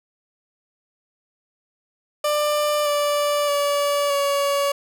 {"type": "tone with pitch steps", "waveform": "30% pulse", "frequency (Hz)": [594, 584.1, 574.4, 564.9], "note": ["D5", "D5", "D5", "C#5"], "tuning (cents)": [20, -10, -39, 33], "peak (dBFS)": -16, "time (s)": [2.24, 4.72], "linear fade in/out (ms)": 5, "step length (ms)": 620, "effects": []}